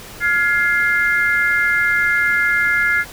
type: tone cluster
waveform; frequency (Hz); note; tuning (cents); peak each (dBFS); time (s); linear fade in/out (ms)
sine; 1411 / 1686 / 2101; F6 / G#6 / C7; +17 / +26 / +7; -18; 0.2-3.05; 50
effects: pink hiss -36 dBFS RMS until 3.12 s